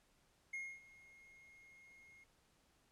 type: tone with ADSR envelope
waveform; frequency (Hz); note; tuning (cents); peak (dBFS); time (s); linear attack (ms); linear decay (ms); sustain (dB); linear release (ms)
triangle; 2146; C7; +43; -39; 0.53-2.24; 8; 260; -20; 6
effects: pink hiss -74 dBFS RMS until 2.91 s + low-pass 11000 Hz 12 dB/octave